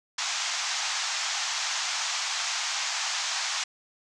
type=band-pass noise; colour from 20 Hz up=white; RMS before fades=-30 dBFS; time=0.18-3.64 s; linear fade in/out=5 ms; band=710 to 7000 Hz; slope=48 dB/octave; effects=none